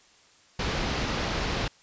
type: low-pass noise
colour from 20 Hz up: pink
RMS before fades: -29 dBFS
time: 0.59-1.68 s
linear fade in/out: 5 ms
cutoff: 5400 Hz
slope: 24 dB/octave
effects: white hiss -58 dBFS RMS until 1.82 s + resampled to 16000 Hz